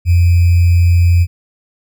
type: tone with sample-and-hold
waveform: sine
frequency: 86.8 Hz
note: F2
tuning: 10 cents flat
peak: -6 dBFS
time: 0.05-1.27 s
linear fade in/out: 50 ms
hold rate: 2450 Hz
effects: none